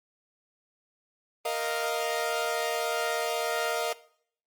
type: chord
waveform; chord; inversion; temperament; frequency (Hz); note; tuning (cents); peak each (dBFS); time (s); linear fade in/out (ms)
sawtooth; Bb suspended fourth; none; equal; 466.2 / 622.3 / 698.5; Bb4 / Eb5 / F5; 0 / 0 / 0; -28 / -28 / -28; 1.45-3.93; 5
effects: noise-tail reverb RT60 0.6 s tail -19 dB re dry + Opus 24 kbps